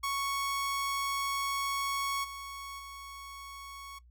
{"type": "tone with level steps", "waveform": "sawtooth", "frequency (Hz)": 1108.7, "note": "C#6", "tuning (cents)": 0, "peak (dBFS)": [-27, -37, -40], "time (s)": [0.03, 3.99], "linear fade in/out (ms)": 10, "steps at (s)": [2.23, 2.78], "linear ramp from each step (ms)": 20, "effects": ["noise-tail reverb RT60 0.1 s tail -19 dB re dry", "added 60 Hz sine -55 dBFS peak until 4.1 s"]}